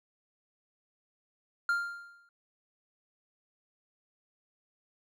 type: tone with exponential decay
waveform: triangle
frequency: 1396.9 Hz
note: F6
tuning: in tune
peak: -22 dBFS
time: 1.69-2.29 s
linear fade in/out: 2 ms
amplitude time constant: 130 ms
effects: none